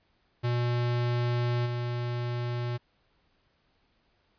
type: tone with level steps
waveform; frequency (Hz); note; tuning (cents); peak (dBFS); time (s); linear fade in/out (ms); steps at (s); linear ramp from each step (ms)
square; 120.8; B2; -38; -26 / -30; 0.43-2.78; 20; 1.65; 20
effects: pink hiss -70 dBFS RMS until 4.38 s + resampled to 11025 Hz